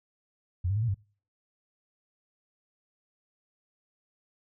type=tone with pitch steps; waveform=sine; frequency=88.9 / 99.6 / 108.1 / 118.5 / 98.1 Hz; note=F2 / G2 / A2 / A#2 / G2; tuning=+31 / +28 / -30 / +29 / +2 cents; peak=-25 dBFS; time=0.64-0.945 s; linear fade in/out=10 ms; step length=61 ms; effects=noise-tail reverb RT60 0.4 s tail -24 dB re dry